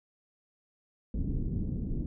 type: low-pass noise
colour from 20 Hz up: pink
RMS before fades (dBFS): -32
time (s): 1.14-2.06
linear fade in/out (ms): 2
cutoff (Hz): 290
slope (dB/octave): 24
effects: none